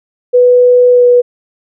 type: tone with pitch glide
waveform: sine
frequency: 493.9 to 489.1 Hz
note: B4 to B4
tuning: 0 to -17 cents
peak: -3 dBFS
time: 0.33-1.22 s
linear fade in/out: 20 ms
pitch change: -17 cents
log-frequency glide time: 0.91-1.05 s
effects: none